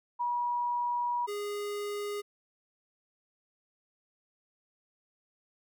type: tone pair in turn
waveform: sine / square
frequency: 965 / 411.3 Hz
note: B5 / G#4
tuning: -40 / -17 cents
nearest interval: octave + minor third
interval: 1477 cents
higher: first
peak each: -28 / -34 dBFS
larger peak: first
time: 0.19-1.27 / 1.27-2.22 s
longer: first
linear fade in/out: 20 ms
effects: none